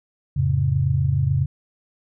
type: chord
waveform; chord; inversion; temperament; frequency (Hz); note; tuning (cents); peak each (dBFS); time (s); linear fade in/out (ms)
sine; F augmented; none; just; 87.31 / 109.13 / 136.42; F2 / A2 / C#3; 0 / -14 / -27; -23 / -24 / -19; 0.36-1.46; 10
effects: none